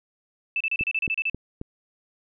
sine tone bursts, 2637 Hz, E7, in tune, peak -22 dBFS, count 10, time 0.56-1.298 s, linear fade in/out 2 ms, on 45 ms, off 32 ms
click train, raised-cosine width 3 ms, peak -19 dBFS, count 4, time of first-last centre 0.81-1.614 s, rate 3.73 Hz
effects none

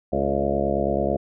harmonic tone with a mistuned harmonic, 69.3 Hz, C#2, in tune, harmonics 1 / 2 / 3 / 4 / 5 / 6 / 7 / 8 / 9 / 10, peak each -31 / -33 / -28 / -33 / -29 / -30 / -32 / -27 / -27 / -29 dBFS, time 0.12-1.17 s, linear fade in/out 10 ms, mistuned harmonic 6, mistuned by +34 cents, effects none

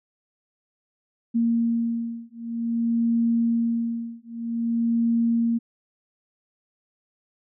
sine beating tone pair, 231.7 / 232.22 Hz, A#3 / A#3, -10 / -6 cents, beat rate 0.52 Hz, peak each -24 dBFS, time 1.34-5.59 s, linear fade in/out 20 ms, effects none

